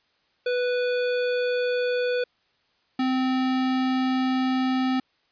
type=tone pair in turn; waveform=square; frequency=493.9 / 258.9 Hz; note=B4 / C4; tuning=0 / -18 cents; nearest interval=major seventh; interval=1118 cents; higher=first; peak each=-23 / -22 dBFS; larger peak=second; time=0.46-2.24 / 2.99-5 s; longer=second; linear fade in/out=5 ms; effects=white hiss -67 dBFS RMS until 5.31 s + resampled to 11025 Hz

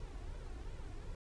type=noise with flanger; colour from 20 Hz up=brown; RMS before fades=-45 dBFS; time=0-1.15 s; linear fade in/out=2 ms; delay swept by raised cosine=2 to 2.85 ms; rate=2.7 Hz; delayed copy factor=+0.6; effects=resampled to 22050 Hz

